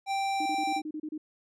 square tone, 784 Hz, G5, in tune, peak -28 dBFS, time 0.06-0.82 s, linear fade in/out 50 ms
sine tone bursts, 307.5 Hz, D#4, 20 cents flat, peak -33 dBFS, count 9, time 0.4-1.179 s, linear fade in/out 5 ms, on 59 ms, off 31 ms
effects low-pass 7000 Hz 12 dB/octave

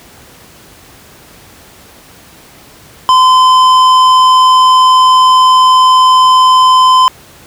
triangle tone with tanh clipping, 1025 Hz, C6, 36 cents flat, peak -5 dBFS, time 3.09-7.08 s, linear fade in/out 0 ms, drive 16 dB, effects pink hiss -38 dBFS RMS until 7.46 s + high-pass 60 Hz 12 dB/octave

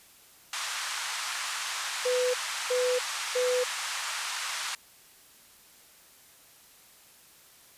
pink band-pass noise, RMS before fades -34 dBFS, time 0.53-4.75 s, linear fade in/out 2 ms, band 1000 to 9200 Hz, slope 24 dB/octave
sine tone bursts, 500 Hz, B4, 21 cents sharp, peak -24 dBFS, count 3, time 2.05-3.64 s, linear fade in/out 10 ms, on 290 ms, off 360 ms
effects white hiss -56 dBFS RMS until 7.77 s + resampled to 32000 Hz

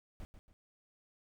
brown noise with echo, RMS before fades -45 dBFS, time 0.2-0.25 s, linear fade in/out 0 ms, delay 140 ms, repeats 2, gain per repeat -9 dB, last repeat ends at 0.53 s, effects none

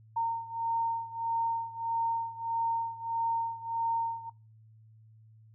sine beating tone pair, 917 / 918.6 Hz, A#5 / A#5, -29 / -26 cents, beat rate 1.6 Hz, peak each -31 / -34 dBFS, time 0.16-4.3 s, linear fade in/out 10 ms, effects noise-tail reverb RT60 0.3 s tail -22 dB re dry + added 110 Hz sine -54 dBFS peak until 5.54 s

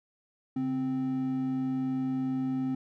triangle tone pair together, 138.26 / 261 Hz, C#3 / C4, -4 / -4 cents, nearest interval major seventh, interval 1100 cents, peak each -36 / -26 dBFS, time 0.56-2.75 s, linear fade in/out 5 ms, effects none

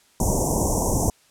pink band-stop noise, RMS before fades -21 dBFS, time 0.2-1.1 s, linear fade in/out 2 ms, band 1000 to 5700 Hz, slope 96 dB/octave, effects white hiss -58 dBFS RMS until 1.3 s + low-pass 10000 Hz 12 dB/octave

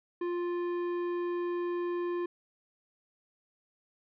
sine tone with tanh clipping, 350 Hz, F4, 4 cents sharp, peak -32 dBFS, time 0.21-2.26 s, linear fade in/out 5 ms, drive 12 dB, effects none

